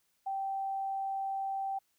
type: tone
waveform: sine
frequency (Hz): 779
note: G5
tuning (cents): -11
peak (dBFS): -32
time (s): 0.26-1.79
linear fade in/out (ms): 10
effects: white hiss -75 dBFS RMS until 1.98 s